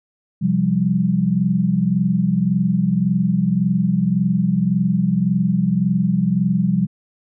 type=chord; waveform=sine; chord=C suspended fourth; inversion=none; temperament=just; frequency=130.81 / 174.42 / 196.22 Hz; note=C3 / F3 / G3; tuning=0 / -2 / +2 cents; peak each=-23 / -18 / -18 dBFS; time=0.41-6.87 s; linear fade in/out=20 ms; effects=none